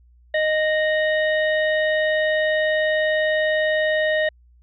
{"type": "harmonic tone with a mistuned harmonic", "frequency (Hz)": 620, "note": "D#5", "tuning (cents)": -6, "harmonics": [1, 3, 5, 6], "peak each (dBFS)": [-19, -22, -35, -34], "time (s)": [0.34, 4.29], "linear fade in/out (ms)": 5, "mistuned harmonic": 5, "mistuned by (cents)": -88, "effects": ["added 60 Hz sine -50 dBFS peak until 4.62 s"]}